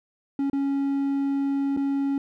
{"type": "tone with dropouts", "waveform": "triangle", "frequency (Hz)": 277.2, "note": "C#4", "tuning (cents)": 0, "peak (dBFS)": -20, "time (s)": [0.39, 2.18], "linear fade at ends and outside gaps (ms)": 2, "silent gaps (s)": [[0.499, 0.531], [1.766, 1.772]], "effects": []}